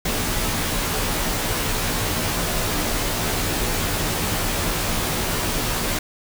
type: noise with comb filter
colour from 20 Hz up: pink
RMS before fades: -23 dBFS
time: 0.05-5.99 s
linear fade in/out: 5 ms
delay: 15 ms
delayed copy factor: -0.9
effects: none